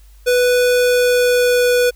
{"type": "tone with pitch glide", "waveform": "square", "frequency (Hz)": [493.9, 491.1], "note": ["B4", "B4"], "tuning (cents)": [0, -10], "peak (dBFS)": -12, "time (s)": [0.26, 1.91], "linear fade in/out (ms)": 20, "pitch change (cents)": -10, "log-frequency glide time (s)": [0.75, 1.75], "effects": ["added 50 Hz sine -41 dBFS peak until 1.95 s", "white hiss -55 dBFS RMS until 1.95 s"]}